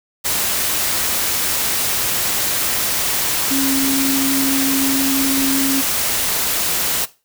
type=tone in noise; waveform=sine; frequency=271.2 Hz; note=C#4; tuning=38 cents flat; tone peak=-17 dBFS; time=3.5-5.82 s; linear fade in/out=20 ms; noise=white; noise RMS=-19 dBFS; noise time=0.24-7.06 s; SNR=-1 dB; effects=noise-tail reverb RT60 0.3 s tail -18 dB re dry